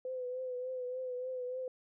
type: tone with vibrato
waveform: sine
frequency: 506 Hz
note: B4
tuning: 42 cents sharp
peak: -36 dBFS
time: 0.05-1.68 s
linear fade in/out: 2 ms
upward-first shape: triangle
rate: 3.4 Hz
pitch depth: 45 cents each way
effects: none